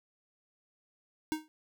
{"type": "tone with exponential decay", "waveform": "square", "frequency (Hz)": 311.1, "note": "D#4", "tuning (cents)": 0, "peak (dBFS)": -27, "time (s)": [1.32, 1.48], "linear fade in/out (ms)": 0, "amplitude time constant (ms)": 34, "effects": []}